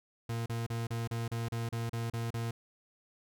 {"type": "tone bursts", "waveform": "40% pulse", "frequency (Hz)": 115.8, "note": "A#2", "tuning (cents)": -11, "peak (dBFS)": -32, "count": 11, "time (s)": [0.29, 2.51], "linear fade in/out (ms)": 5, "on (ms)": 170, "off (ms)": 35, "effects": []}